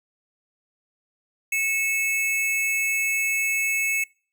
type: tone pair together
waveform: square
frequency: 2200 / 2616 Hz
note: C#7 / E7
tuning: -14 / -14 cents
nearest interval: minor third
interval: 300 cents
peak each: -25 dBFS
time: 1.52-4.04 s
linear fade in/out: 5 ms
effects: noise-tail reverb RT60 0.4 s tail -25 dB re dry